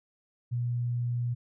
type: tone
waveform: sine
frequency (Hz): 120.8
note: B2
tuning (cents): -38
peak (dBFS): -27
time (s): 0.51-1.35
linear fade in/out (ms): 20
effects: none